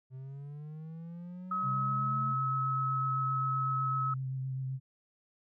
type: linear sweep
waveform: triangle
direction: up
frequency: 128.3 to 220 Hz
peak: -39 dBFS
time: 0.1-2.36 s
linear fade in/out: 50 ms
type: tone with pitch glide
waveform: sine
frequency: 1279 to 1288.6 Hz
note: D#6 to E6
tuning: +47 to -40 cents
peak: -30 dBFS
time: 1.51-4.14 s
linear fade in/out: 5 ms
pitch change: +13 cents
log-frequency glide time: 1.66-2.19 s
type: tone with vibrato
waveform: sine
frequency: 131.7 Hz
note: C3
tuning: 12 cents sharp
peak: -33 dBFS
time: 1.62-4.8 s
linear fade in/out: 50 ms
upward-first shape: triangle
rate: 7.8 Hz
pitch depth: 22 cents each way
effects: none